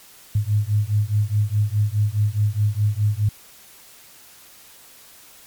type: beating tone pair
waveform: sine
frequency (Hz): 102.5 / 107.3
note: G#2 / A2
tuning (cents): -22 / -43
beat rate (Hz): 4.8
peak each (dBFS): -20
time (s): 0.35-3.29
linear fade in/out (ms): 5
effects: white hiss -47 dBFS RMS until 5.46 s + MP3 96 kbps